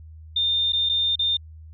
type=tone with dropouts; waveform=sine; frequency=3620 Hz; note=A7; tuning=48 cents sharp; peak=-19 dBFS; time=0.36-1.37 s; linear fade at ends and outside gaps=5 ms; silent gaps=0.723-0.731 / 0.891-0.895 / 1.157-1.192 s; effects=added 79 Hz sine -40 dBFS peak until 1.73 s